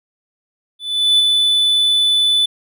triangle tone with ADSR envelope, 3491 Hz, A7, 14 cents flat, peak -7 dBFS, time 0.79-2.46 s, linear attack 400 ms, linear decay 18 ms, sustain -3 dB, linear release 8 ms, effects none

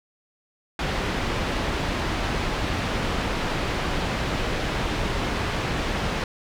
pink low-pass noise, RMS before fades -26 dBFS, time 0.79-6.24 s, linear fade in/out 2 ms, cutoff 3500 Hz, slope 12 dB/octave, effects none

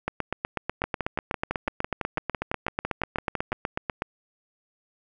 two click trains, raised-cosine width 0.5 ms, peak -12 / -11 dBFS, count 17 / 33, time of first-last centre 0.84-3.52 / 0.08-4.021 s, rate 5.97 / 8.12 Hz, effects none

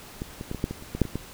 clicks, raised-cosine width 3 ms, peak -18 / -21 / -18 / -20 / -11 / -19 / -30 / -17 / -6 / -21 / -15 dBFS, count 11, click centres 0.219 / 0.411 / 0.514 / 0.547 / 0.641 / 0.71 / 0.824 / 0.95 / 1.017 / 1.053 / 1.156 s, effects pink hiss -45 dBFS RMS until 1.33 s

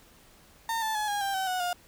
35% pulse tone with pitch steps, 910 / 878.5 / 848.1 / 818.7 / 790.4 / 763 / 736.6 / 711.1 Hz, A#5 / A5 / G#5 / G#5 / G5 / G5 / F#5 / F5, -42 / -3 / +36 / -25 / +14 / -47 / -8 / +31 cents, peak -26 dBFS, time 0.69-1.73 s, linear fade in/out 2 ms, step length 130 ms, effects pink hiss -57 dBFS RMS until 1.87 s

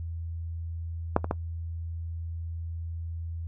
clicks, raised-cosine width 1 ms, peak -6 / -17 / -12 dBFS, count 3, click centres 1.164 / 1.244 / 1.311 s, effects noise-tail reverb RT60 0.1 s tail -20 dB re dry + added 83 Hz sine -32 dBFS peak until 3.47 s

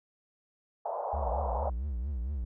white band-pass noise, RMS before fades -34 dBFS, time 0.85-1.7 s, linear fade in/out 5 ms, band 520 to 920 Hz, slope 48 dB/octave
triangle tone with vibrato, 65.41 Hz, C2, in tune, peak -29 dBFS, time 1.13-2.45 s, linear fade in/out 10 ms, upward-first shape triangle, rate 4.4 Hz, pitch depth 260 cents each way
effects none

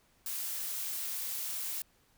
blue noise, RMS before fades -37 dBFS, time 0.26-1.82 s, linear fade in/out 2 ms, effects pink hiss -68 dBFS RMS until 2.17 s

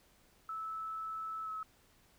sine tone with pitch glide, 1308 to 1290 Hz, E6 to E6, -14 to -38 cents, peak -38 dBFS, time 0.49-1.63 s, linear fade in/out 2 ms, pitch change -24 cents, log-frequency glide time 1.44-1.49 s, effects pink hiss -67 dBFS RMS until 2.18 s

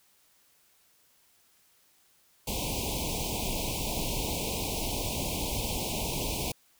pink band-stop noise, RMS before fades -32 dBFS, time 2.47-6.52 s, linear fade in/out 5 ms, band 1000 to 2300 Hz, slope 96 dB/octave, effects white hiss -65 dBFS RMS until 6.79 s

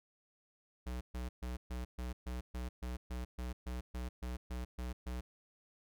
square tone bursts, 61.74 Hz, B1, in tune, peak -39 dBFS, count 16, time 0.86-5.21 s, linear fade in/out 10 ms, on 150 ms, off 130 ms, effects none

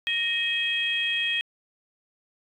sine tone cluster, 1863 / 2540 / 3247 Hz, A#6 / D#7 / G#7, -2 / +35 / -40 cents, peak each -30 / -27 / -26 dBFS, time 0.07-1.41 s, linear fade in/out 0 ms, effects tanh soft clip ceiling -14 dBFS

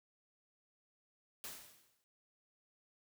white noise with exponential decay, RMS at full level -44 dBFS, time 1.44-2.04 s, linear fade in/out 0 ms, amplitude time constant 130 ms, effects none

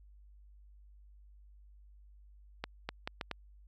accelerating click train, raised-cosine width 0.3 ms, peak -20 dBFS, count 5, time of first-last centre 2.64-3.313 s, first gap 250 ms, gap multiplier 0.74, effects added 50 Hz sine -55 dBFS peak until 3.67 s

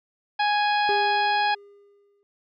harmonic tone, 830.6 Hz, G#5, in tune, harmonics 1 / 2 / 3 / 4 / 5 / 6, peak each -21 / -27 / -31 / -33 / -35 / -37 dBFS, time 0.39-1.55 s, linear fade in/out 10 ms
triangle tone with exponential decay, 404.9 Hz, G#4, 44 cents flat, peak -22 dBFS, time 0.89-2.23 s, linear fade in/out 0 ms, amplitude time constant 290 ms
effects none

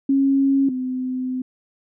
sine tone pair in turn, 273.3 / 255.8 Hz, C#4 / C4, -24 / -39 cents, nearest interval minor second, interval 115 cents, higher first, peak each -14 / -22 dBFS, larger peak first, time 0.09-0.69 / 0.69-1.42 s, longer second, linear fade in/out 5 ms, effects none

